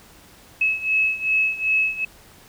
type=beating tone pair; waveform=sine; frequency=2582 / 2584.6 Hz; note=E7 / E7; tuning=-37 / -35 cents; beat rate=2.6 Hz; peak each=-20 / -23 dBFS; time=0.61-2.05 s; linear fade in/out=5 ms; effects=pink hiss -49 dBFS RMS until 2.48 s